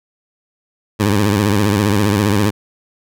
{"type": "tone with vibrato", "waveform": "15% pulse", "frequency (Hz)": 102.4, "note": "G#2", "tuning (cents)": -24, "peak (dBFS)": -6, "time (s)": [0.99, 2.51], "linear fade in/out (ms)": 20, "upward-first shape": "sine", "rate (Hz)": 15, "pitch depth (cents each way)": 110, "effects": []}